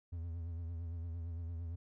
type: tone with vibrato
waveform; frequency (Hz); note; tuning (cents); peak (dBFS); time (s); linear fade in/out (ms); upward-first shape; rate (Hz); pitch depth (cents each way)
triangle; 84; E2; +33; -37; 0.12-1.76; 10; triangle; 8.8; 73
effects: none